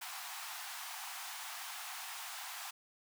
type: high-pass noise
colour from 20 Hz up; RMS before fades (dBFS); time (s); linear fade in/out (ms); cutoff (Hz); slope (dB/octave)
pink; -45; 0.01-2.71; 10; 710; 96
effects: none